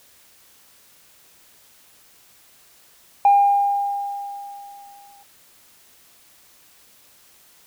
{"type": "tone with exponential decay", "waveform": "sine", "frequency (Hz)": 805, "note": "G5", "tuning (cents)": 46, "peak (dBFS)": -8, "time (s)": [3.25, 5.23], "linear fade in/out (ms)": 2, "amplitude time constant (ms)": 430, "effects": ["tanh soft clip ceiling -7 dBFS", "white hiss -53 dBFS RMS until 7.66 s"]}